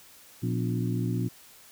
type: harmonic tone with a mistuned harmonic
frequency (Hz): 59.3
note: A#1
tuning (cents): +30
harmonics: 2 / 3 / 4 / 5 / 6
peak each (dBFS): -28 / -32 / -34 / -36 / -38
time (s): 0.42-1.29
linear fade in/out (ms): 20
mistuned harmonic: 4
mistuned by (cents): +110
effects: white hiss -53 dBFS RMS until 1.71 s